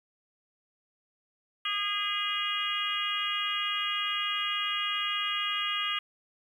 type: harmonic tone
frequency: 409.4 Hz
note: G#4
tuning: 25 cents flat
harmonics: 3 / 4 / 5 / 6 / 7 / 8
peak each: -34 / -40 / -37 / -39 / -32 / -35 dBFS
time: 1.65-5.99 s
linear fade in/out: 5 ms
effects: 10-bit